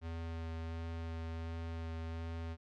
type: tone with vibrato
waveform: square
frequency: 82.3 Hz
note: E2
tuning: 2 cents flat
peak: -40 dBFS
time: 0.01-2.57 s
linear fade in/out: 50 ms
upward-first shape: sine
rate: 1.4 Hz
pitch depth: 11 cents each way
effects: low-pass 4000 Hz 12 dB/octave